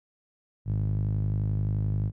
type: tone with band-pass filter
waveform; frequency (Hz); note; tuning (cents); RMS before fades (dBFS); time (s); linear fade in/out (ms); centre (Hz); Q
sawtooth; 51.5; G#1; -14; -27; 0.65-2.12; 50; 120; 3.8
effects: none